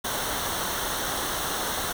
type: noise with comb filter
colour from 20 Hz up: pink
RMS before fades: -29 dBFS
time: 0.04-1.93 s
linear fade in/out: 10 ms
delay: 0.41 ms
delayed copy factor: -0.65
effects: none